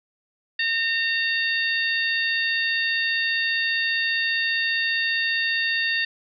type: harmonic tone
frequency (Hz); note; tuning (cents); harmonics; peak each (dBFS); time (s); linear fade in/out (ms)
915; A#5; -32; 2 / 3 / 4 / 5; -23 / -27 / -29 / -31; 0.59-6.05; 5
effects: none